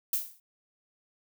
violet noise with exponential decay, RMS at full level -25 dBFS, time 0.13-0.4 s, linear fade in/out 2 ms, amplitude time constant 58 ms, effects none

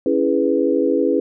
sine chord, C# minor seventh, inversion none, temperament equal, 277.2 / 329.6 / 415.3 / 493.9 Hz, C#4 / E4 / G#4 / B4, 0 / 0 / 0 / 0 cents, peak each -20 dBFS, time 0.06-1.2 s, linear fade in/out 2 ms, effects none

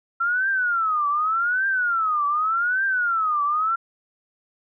sine tone with vibrato, 1353 Hz, E6, 45 cents sharp, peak -19 dBFS, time 0.2-3.76 s, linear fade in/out 10 ms, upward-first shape triangle, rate 0.85 Hz, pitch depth 290 cents each way, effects none

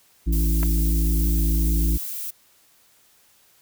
harmonic tone, 55.4 Hz, A1, 13 cents sharp, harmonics 1 / 3 / 5 / 6, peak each -18 / -28 / -32 / -34 dBFS, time 0.26-1.98 s, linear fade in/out 20 ms
violet noise, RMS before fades -31 dBFS, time 0.32-2.31 s, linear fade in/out 10 ms
clicks, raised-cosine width 0.5 ms, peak -18 dBFS, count 2, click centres 0.63 / 0.633 s
effects white hiss -58 dBFS RMS until 3.61 s

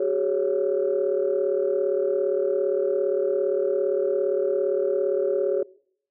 sine chord, F# suspended second, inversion none, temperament equal with one note detuned, 377.8 / 415.3 / 554.4 Hz, F#4 / G#4 / C#5, +36 / 0 / 0 cents, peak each -24 dBFS, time 0-5.63 s, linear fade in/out 5 ms, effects noise-tail reverb RT60 0.6 s tail -22 dB re dry + tanh soft clip ceiling -13 dBFS

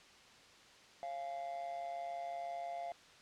triangle tone with amplitude modulation, 692 Hz, F5, 16 cents flat, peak -35 dBFS, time 1.03-2.92 s, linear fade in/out 0 ms, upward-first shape sine, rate 146 Hz, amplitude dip 65%, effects white hiss -60 dBFS RMS until 3.21 s + low-pass 5000 Hz 12 dB/octave

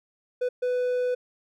triangle tone bursts at uneven times, 497.3 Hz, B4, 12 cents sharp, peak -21 dBFS, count 2, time 0.41-0.49 / 0.62-1.15 s, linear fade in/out 10 ms, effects none

